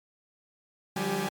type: tone cluster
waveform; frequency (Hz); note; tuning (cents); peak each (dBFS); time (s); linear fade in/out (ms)
sawtooth; 150.3 / 180.4 / 197.7 / 392.4 / 839; D3 / F#3 / G3 / G4 / G#5; +40 / -44 / +15 / +2 / +17; -35 / -30 / -29 / -29 / -33; 0.96-1.29; 5
effects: MP3 96 kbps